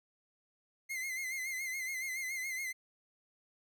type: tone with vibrato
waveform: 45% pulse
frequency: 2086 Hz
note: C7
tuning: 6 cents flat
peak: -36 dBFS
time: 0.89-2.73 s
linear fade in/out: 20 ms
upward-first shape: sine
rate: 7.1 Hz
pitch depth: 63 cents each way
effects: none